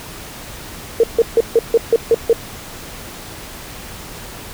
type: tone bursts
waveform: sine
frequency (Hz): 460.1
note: A#4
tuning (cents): -23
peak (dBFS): -7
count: 8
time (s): 1-2.33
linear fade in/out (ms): 2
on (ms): 35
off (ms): 150
effects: pink hiss -33 dBFS RMS until 4.53 s